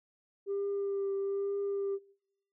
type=tone with vibrato; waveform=sine; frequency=396.9 Hz; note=G4; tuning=22 cents sharp; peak=-29 dBFS; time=0.46-1.99 s; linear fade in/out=50 ms; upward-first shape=triangle; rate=1.1 Hz; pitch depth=19 cents each way; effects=noise-tail reverb RT60 0.8 s tail -24 dB re dry + tanh soft clip ceiling -28 dBFS